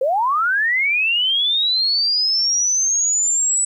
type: linear sweep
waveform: sine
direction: up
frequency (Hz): 493.9 to 7950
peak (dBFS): -15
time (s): 0.01-3.65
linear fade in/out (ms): 5
effects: 9-bit